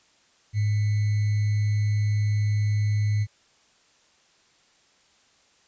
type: tone with sample-and-hold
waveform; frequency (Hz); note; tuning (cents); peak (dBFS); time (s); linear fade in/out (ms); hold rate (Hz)
sine; 104.9; G#2; +18; -20; 0.53-3.27; 50; 2100
effects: white hiss -61 dBFS RMS until 5.67 s + resampled to 16000 Hz